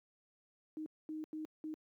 sine tone bursts at uneven times, 311.1 Hz, D#4, in tune, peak -39 dBFS, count 4, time 0.77-0.86 / 1.09-1.24 / 1.33-1.45 / 1.64-1.74 s, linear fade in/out 0 ms, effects high-pass 200 Hz 12 dB/octave + 13-bit

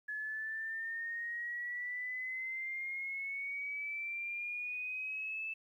sine exponential sweep, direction up, 1704 to 2637 Hz, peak -37 dBFS, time 0.08-5.54 s, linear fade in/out 10 ms, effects 12-bit

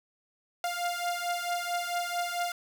sawtooth beating tone pair, 698.5 / 703 Hz, F5 / F5, 0 / +11 cents, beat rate 4.5 Hz, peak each -29 dBFS, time 0.64-2.52 s, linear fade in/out 2 ms, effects none

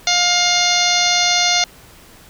harmonic tone with a mistuned harmonic, 708 Hz, F5, 23 cents sharp, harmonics 1 / 2 / 3 / 4 / 5 / 6 / 7 / 8 / 9, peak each -21 / -25 / -20 / -25 / -20 / -20 / -24 / -23 / -22 dBFS, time 0.07-1.64 s, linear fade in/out 2 ms, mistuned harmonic 8, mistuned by +16 cents, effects pink hiss -44 dBFS RMS until 2.29 s

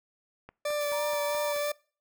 click train, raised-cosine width 0.5 ms, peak -30 dBFS, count 6, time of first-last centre 0.49-1.563 s, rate 4.66 Hz
40% pulse tone with vibrato, 587.3 Hz, D5, in tune, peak -27 dBFS, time 0.65-1.72 s, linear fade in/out 5 ms, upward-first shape sine, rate 3 Hz, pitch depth 15 cents each way
blue noise, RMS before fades -43 dBFS, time 0.8-1.72 s, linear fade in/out 10 ms
sine tone, 942 Hz, A#5, 18 cents sharp, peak -35 dBFS, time 0.92-1.53 s, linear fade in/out 10 ms
effects noise-tail reverb RT60 0.4 s tail -24 dB re dry

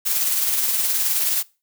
blue noise with tremolo, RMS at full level -19 dBFS, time 0.05-1.43 s, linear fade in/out 20 ms, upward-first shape triangle, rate 19 Hz, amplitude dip 40%, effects noise-tail reverb RT60 0.3 s tail -22 dB re dry

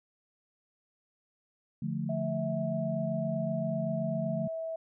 sine chord, D minor, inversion none, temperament equal, 146.83 / 174.61 / 220 Hz, D3 / F3 / A3, 0 / 0 / 0 cents, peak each -35 dBFS, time 1.82-4.48 s, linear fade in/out 5 ms
sine tone, 651 Hz, E5, 22 cents flat, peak -33 dBFS, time 2.09-4.76 s, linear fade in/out 5 ms
effects none

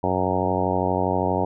harmonic tone with a mistuned harmonic, 92.5 Hz, F#2, in tune, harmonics 1 / 2 / 3 / 4 / 5 / 6 / 7 / 8 / 9 / 10, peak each -29 / -29 / -29 / -29 / -29 / -29 / -29 / -29 / -29 / -29 dBFS, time 0.03-1.45 s, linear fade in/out 5 ms, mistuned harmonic 1, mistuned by +20 cents, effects none

